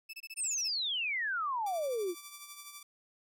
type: tone bursts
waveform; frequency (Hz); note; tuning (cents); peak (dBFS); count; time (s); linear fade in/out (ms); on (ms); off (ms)
30% pulse; 2621; E7; -11; -39; 9; 0.09-0.687; 10; 45; 24
type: exponential sweep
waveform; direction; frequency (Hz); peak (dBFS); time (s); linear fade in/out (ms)
sine; down; 9260 to 328.4; -31; 0.36-2.15; 50
type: tone with tremolo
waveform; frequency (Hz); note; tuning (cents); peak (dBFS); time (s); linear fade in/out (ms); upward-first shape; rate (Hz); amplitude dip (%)
5% pulse; 1166; D6; -13; -32; 1.66-2.83; 5; triangle; 12; 60
effects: none